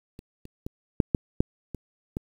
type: clicks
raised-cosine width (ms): 3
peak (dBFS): -29 / -29 / -20 / -6 / -8 / -7 / -21 / -16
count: 8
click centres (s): 0.191 / 0.454 / 0.665 / 1.002 / 1.148 / 1.405 / 1.747 / 2.169
effects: 8-bit